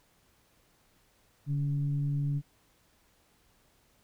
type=tone with frequency modulation; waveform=sine; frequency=143.6 Hz; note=D3; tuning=39 cents flat; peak=-27 dBFS; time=1.46-2.42 s; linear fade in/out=50 ms; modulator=139 Hz; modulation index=0.36; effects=pink hiss -67 dBFS RMS until 4.03 s